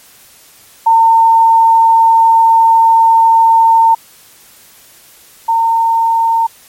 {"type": "tone pair in turn", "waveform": "sine", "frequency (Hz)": [907, 911.6], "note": ["A#5", "A#5"], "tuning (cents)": [-48, -39], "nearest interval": "unison", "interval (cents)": 9, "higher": "second", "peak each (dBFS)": [-4, -8], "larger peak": "first", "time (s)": [[0.86, 3.95], [5.48, 6.47]], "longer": "first", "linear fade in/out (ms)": 10, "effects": ["white hiss -42 dBFS RMS until 6.68 s", "MP3 64 kbps"]}